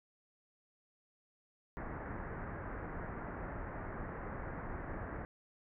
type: low-pass noise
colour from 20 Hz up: pink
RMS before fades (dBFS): -43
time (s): 1.77-5.25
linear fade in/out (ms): 0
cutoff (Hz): 1900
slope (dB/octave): 48
effects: none